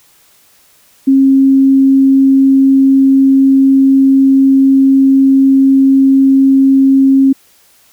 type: tone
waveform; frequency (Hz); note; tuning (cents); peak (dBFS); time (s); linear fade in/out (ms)
sine; 269.6; C#4; -48; -4; 1.07-7.33; 10
effects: white hiss -48 dBFS RMS until 7.92 s